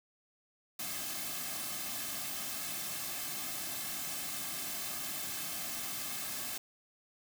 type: noise with comb filter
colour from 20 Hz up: white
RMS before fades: -39 dBFS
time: 0.79-6.58 s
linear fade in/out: 5 ms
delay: 2.1 ms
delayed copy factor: -0.7
effects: none